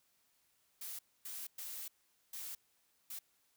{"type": "noise bursts at uneven times", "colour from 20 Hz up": "blue", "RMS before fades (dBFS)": -45, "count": 5, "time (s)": [[0.81, 0.99], [1.25, 1.47], [1.58, 1.88], [2.33, 2.55], [3.1, 3.19]], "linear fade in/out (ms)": 5, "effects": ["white hiss -75 dBFS RMS until 3.56 s"]}